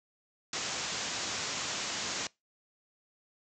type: low-pass noise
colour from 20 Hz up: white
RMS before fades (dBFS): -36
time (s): 0.53-2.27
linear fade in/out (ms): 2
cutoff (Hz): 7400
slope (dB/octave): 96
effects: noise-tail reverb RT60 0.2 s tail -23 dB re dry + high-pass 100 Hz 12 dB/octave